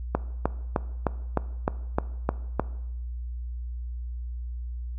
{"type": "click train", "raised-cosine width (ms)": 1, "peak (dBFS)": -8, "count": 9, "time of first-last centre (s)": [0.15, 2.596], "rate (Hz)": 3.27, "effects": ["noise-tail reverb RT60 0.9 s tail -18 dB re dry", "added 60 Hz sine -31 dBFS peak until 4.98 s"]}